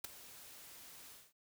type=noise with ADSR envelope; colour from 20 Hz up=white; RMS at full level=-38 dBFS; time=0.04-1.33 s; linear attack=6 ms; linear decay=9 ms; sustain=-17 dB; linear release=220 ms; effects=none